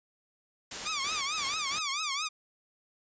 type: noise with tremolo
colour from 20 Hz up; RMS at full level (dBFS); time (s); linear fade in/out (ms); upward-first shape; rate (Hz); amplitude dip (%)
white; -37; 0.71-1.79; 5; square; 3; 55
type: tone with vibrato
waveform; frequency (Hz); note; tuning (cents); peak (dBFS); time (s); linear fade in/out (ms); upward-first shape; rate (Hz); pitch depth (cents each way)
10% pulse; 1175; D6; +1; -22; 0.85-2.29; 20; triangle; 4.5; 180
effects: resampled to 16000 Hz